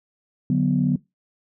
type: chord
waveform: sine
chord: B minor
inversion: first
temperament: equal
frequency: 146.83 / 185 / 246.9 Hz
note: D3 / F#3 / B3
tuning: 0 / 0 / 0 cents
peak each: -21 dBFS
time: 0.5-0.96 s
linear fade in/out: 2 ms
effects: noise-tail reverb RT60 0.2 s tail -21 dB re dry + tanh soft clip ceiling -8 dBFS